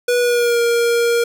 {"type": "tone with pitch glide", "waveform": "square", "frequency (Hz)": [487.5, 470.4], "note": ["B4", "A#4"], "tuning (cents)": [-23, 16], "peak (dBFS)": -14, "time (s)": [0.08, 1.24], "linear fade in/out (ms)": 5, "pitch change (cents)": -61, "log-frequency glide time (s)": [0.19, 0.6], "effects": []}